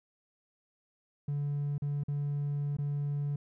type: tone with dropouts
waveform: triangle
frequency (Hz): 144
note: D3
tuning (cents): -34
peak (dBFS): -27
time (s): 1.28-3.36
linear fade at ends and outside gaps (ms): 5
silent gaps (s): 1.781-1.82 / 2.036-2.082 / 2.768-2.785
effects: tanh soft clip ceiling -25 dBFS